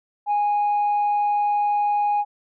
sine tone, 826 Hz, G#5, 10 cents flat, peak -16 dBFS, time 0.26-2.25 s, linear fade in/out 50 ms, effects tanh soft clip ceiling -16 dBFS

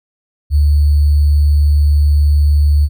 sine tone with sample-and-hold, 73.42 Hz, D2, in tune, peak -7 dBFS, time 0.5-2.89 s, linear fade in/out 50 ms, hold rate 4410 Hz, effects none

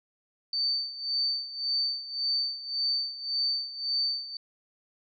sine tone with tremolo, 4568 Hz, D8, 49 cents flat, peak -24 dBFS, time 0.53-4.37 s, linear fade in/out 2 ms, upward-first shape sine, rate 1.8 Hz, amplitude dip 80%, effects none

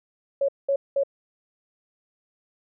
sine tone bursts, 554.4 Hz, C#5, in tune, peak -19 dBFS, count 3, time 0.41-1.035 s, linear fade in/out 5 ms, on 75 ms, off 200 ms, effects none

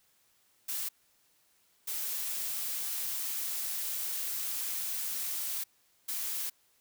blue noise bursts at uneven times, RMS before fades -35 dBFS, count 3, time 0.68-0.89 / 1.87-5.64 / 6.08-6.5 s, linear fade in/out 10 ms, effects white hiss -69 dBFS RMS until 6.8 s

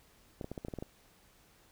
clicks, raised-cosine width 2 ms, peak -26 dBFS, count 9, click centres 0.412 / 0.444 / 0.516 / 0.578 / 0.649 / 0.684 / 0.738 / 0.787 / 0.825 s, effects pink hiss -64 dBFS RMS until 1.71 s

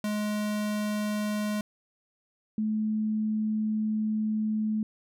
square / sine tone pair in turn, 210 / 215.8 Hz, G#3 / A3, +19 / -33 cents, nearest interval unison, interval 48 cents, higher second, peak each -28 / -25 dBFS, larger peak second, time 0.04-1.61 / 2.58-4.83 s, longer second, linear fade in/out 2 ms, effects none

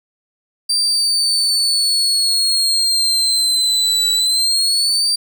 35% pulse exponential two-way sweep, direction down then up, 4700 to 3941 to 4700 Hz, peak -12 dBFS, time 0.69-5.16 s, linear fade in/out 10 ms, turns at 4.12 s, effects none

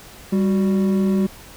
triangle tone pair together, 196.4 / 370 Hz, G3 / F#4, +4 / 0 cents, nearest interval major seventh, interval 1096 cents, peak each -14 / -22 dBFS, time 0.32-1.27 s, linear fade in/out 10 ms, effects pink hiss -42 dBFS RMS until 1.56 s

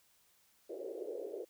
white band-pass noise, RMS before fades -43 dBFS, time 0.69-1.45 s, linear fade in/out 10 ms, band 370 to 520 Hz, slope 48 dB/octave, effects white hiss -70 dBFS RMS until 1.49 s

